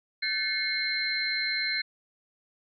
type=tone cluster; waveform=sine; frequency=1531 / 1748 / 2159 / 4122 Hz; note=G6 / A6 / C#7 / C8; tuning=-41 / -12 / -46 / -27 cents; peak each=-37 / -35 / -30 / -30 dBFS; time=0.22-1.82 s; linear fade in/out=10 ms; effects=none